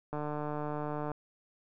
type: click train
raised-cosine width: 1 ms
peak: -23 dBFS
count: 148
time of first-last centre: 0.13-1.117 s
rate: 149 Hz
effects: none